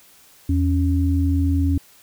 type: tone pair together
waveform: sine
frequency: 82.72 / 277.2 Hz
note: E2 / C#4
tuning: +7 / 0 cents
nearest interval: octave + major sixth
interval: 2093 cents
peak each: -17 / -21 dBFS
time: 0.49-1.78 s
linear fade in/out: 5 ms
effects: white hiss -51 dBFS RMS until 2.02 s